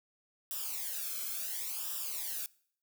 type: noise with flanger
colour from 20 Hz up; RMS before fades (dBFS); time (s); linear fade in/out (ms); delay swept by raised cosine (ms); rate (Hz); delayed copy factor
blue; -38; 0.51-2.46; 0; 0.46 to 1.09; 0.71; -0.9
effects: noise-tail reverb RT60 0.6 s tail -23 dB re dry